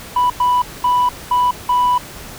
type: tone bursts at uneven times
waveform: sine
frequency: 987.8 Hz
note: B5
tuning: in tune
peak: -9 dBFS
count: 5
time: 0.16-0.3 / 0.4-0.62 / 0.84-1.09 / 1.31-1.51 / 1.69-1.98 s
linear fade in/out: 5 ms
effects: tanh soft clip ceiling -10 dBFS + pink hiss -34 dBFS RMS until 2.38 s